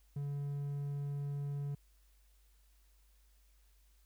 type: tone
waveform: triangle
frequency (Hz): 142.5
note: C#3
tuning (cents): +48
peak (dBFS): -34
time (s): 0.16-1.75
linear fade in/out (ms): 5
effects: added 50 Hz sine -64 dBFS peak until 4.05 s + white hiss -74 dBFS RMS until 4.05 s